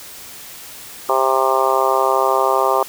harmonic tone, 132.5 Hz, C3, 22 cents sharp, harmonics 3 / 4 / 5 / 6 / 7 / 8 / 9, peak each -21 / -21 / -21 / -21 / -21 / -21 / -21 dBFS, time 1.09-2.83 s, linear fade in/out 2 ms, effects white hiss -36 dBFS RMS until 2.88 s

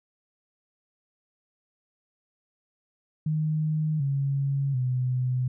sine tone with pitch steps, 154.9 / 138.6 / 126.8 Hz, D#3 / C#3 / B2, -7 / 0 / +46 cents, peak -23 dBFS, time 3.26-5.48 s, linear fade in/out 5 ms, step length 740 ms, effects none

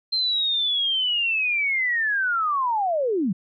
sine linear sweep, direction down, 4158 to 164.81 Hz, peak -20 dBFS, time 0.12-3.33 s, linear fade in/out 10 ms, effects none

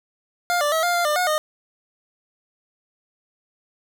25% pulse tone with pitch steps, 704 / 588 / 644 / 702 / 696 / 599 / 723 / 614 Hz, F5 / D5 / E5 / F5 / F5 / D5 / F#5 / D#5, +14 / +2 / -41 / +9 / -6 / +34 / -40 / -23 cents, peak -15 dBFS, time 0.5-1.38 s, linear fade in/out 0 ms, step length 110 ms, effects none

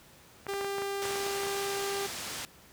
clicks, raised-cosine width 0.5 ms, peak -23 dBFS, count 12, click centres 0.467 / 0.537 / 0.611 / 0.646 / 0.783 / 0.82 / 1.054 / 1.108 / 1.157 / 1.266 / 1.434 / 1.468 s
sawtooth tone, 397.3 Hz, G4, 23 cents sharp, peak -28 dBFS, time 0.48-2.07 s, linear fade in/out 10 ms
white low-pass noise, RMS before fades -39 dBFS, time 1.02-2.45 s, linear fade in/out 0 ms, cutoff 7400 Hz, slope 12 dB/octave
effects pink hiss -56 dBFS RMS until 2.72 s + high-pass 60 Hz 12 dB/octave

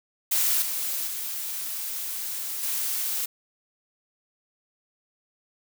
blue noise with level steps, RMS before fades -23 / -29 / -32 / -28 dBFS, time 0.31-3.26 s, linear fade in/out 10 ms, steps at 0.62 / 1.07 / 2.63 s, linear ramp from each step 2 ms, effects none

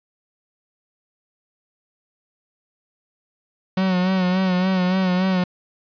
45% pulse tone with vibrato, 185 Hz, F#3, in tune, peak -17 dBFS, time 3.77-5.44 s, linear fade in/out 5 ms, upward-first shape sine, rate 3.5 Hz, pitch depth 47 cents each way, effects resampled to 11025 Hz + 8-bit

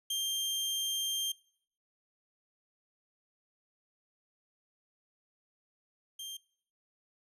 sawtooth tone pair in turn, 3178 / 3178 Hz, G7 / G7, +23 / +23 cents, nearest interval unison, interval 0 cents, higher neither, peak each -28 / -37 dBFS, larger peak first, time 0.1-1.32 / 6.19-6.37 s, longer first, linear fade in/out 5 ms, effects noise-tail reverb RT60 0.6 s tail -23 dB re dry + resampled to 32000 Hz

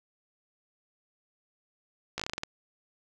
slowing click train, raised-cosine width 0.2 ms, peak -15 dBFS, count 9, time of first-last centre 2.18-2.434 s, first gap 16 ms, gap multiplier 1.19, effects none

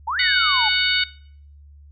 sine exponential two-way sweep, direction up then down, 823 to 2044 to 823 Hz, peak -21 dBFS, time 0.07-0.69 s, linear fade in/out 10 ms, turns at 0.2 s
harmonic tone, 740 Hz, F#5, in tune, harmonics 2 / 3 / 4 / 5 / 6, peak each -24 / -24 / -24 / -24 / -24 dBFS, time 0.19-1.04 s, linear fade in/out 5 ms
effects noise-tail reverb RT60 0.6 s tail -21 dB re dry + added 72 Hz sine -43 dBFS peak until 1.91 s

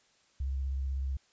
sine tone with vibrato, 67.2 Hz, C2, 47 cents sharp, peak -30 dBFS, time 0.4-1.17 s, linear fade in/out 5 ms, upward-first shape sine, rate 16 Hz, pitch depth 39 cents each way, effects white hiss -67 dBFS RMS until 1.32 s + resampled to 16000 Hz

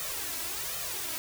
white noise with flanger, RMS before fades -35 dBFS, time 0-1.18 s, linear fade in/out 0 ms, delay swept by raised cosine 1.6 to 3.1 ms, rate 1.3 Hz, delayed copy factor +0.75, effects none

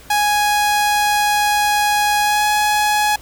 sawtooth tone with pitch glide, 831 to 839.7 Hz, G#5 to G#5, +1 to +19 cents, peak -10 dBFS, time 0.1-3.16 s, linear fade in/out 5 ms, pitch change +18 cents, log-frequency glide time 2.21-2.44 s, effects added 60 Hz sine -44 dBFS peak until 3.21 s + pink hiss -43 dBFS RMS until 3.21 s

